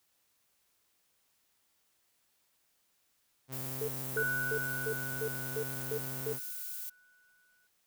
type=tone; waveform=sawtooth; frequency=131.6 Hz; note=C3; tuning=10 cents sharp; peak=-37 dBFS; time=3.48-6.4 s; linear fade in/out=50 ms
type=noise; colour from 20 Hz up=violet; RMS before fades=-41 dBFS; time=3.52-6.9 s; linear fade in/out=10 ms
type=tone bursts; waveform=sine; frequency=440 Hz; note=A4; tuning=in tune; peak=-32 dBFS; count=8; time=3.81-6.33 s; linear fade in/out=5 ms; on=70 ms; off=280 ms
type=tone with exponential decay; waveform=sine; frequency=1480 Hz; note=F#6; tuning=in tune; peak=-29 dBFS; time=4.17-7.67 s; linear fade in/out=2 ms; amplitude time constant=760 ms
effects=white hiss -74 dBFS RMS until 7.86 s